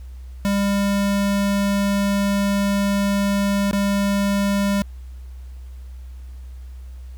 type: tone with dropouts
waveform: square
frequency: 200 Hz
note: G3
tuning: 35 cents sharp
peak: -18 dBFS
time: 0.45-4.82 s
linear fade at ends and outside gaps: 0 ms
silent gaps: 3.711-3.731 s
effects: added 63 Hz sine -33 dBFS peak until 7.17 s + pink hiss -57 dBFS RMS until 7.17 s